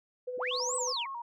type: tone with tremolo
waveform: sine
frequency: 500 Hz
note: B4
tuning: 21 cents sharp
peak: -32 dBFS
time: 0.27-0.93 s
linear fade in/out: 10 ms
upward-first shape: sine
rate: 15 Hz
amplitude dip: 45%
type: linear two-way sweep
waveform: sine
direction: up then down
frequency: 85 to 8230 to 1789 Hz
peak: -31 dBFS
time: 0.37-1.07 s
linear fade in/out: 50 ms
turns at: 0.76 s
type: tone with vibrato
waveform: sine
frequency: 1013 Hz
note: B5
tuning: 44 cents sharp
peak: -36 dBFS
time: 0.51-1.22 s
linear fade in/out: 5 ms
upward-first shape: square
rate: 5.5 Hz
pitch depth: 120 cents each way
effects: tanh soft clip ceiling -20 dBFS